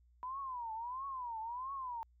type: tone with vibrato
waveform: sine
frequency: 986 Hz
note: B5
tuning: 3 cents flat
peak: -39 dBFS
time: 0.23-2.03 s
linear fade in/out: 0 ms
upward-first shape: triangle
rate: 1.5 Hz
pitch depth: 220 cents each way
effects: added 60 Hz sine -64 dBFS peak until 2.2 s